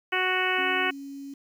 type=harmonic tone; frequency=370 Hz; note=F#4; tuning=in tune; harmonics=1 / 2 / 3 / 4 / 5 / 6 / 7 / 8; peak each=-31 / -32 / -32 / -30 / -30 / -31 / -31 / -33 dBFS; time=0.12-0.91 s; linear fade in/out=10 ms
type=tone; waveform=sine; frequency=277.2 Hz; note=C#4; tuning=in tune; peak=-36 dBFS; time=0.58-1.34 s; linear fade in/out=5 ms
effects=9-bit